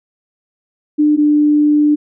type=tone pair in turn; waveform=sine; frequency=299.4 / 297.3 Hz; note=D4 / D4; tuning=+33 / +21 cents; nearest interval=unison; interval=12 cents; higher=first; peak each=-8 dBFS; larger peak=neither; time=0.98-1.17 / 1.17-1.96 s; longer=second; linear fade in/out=20 ms; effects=none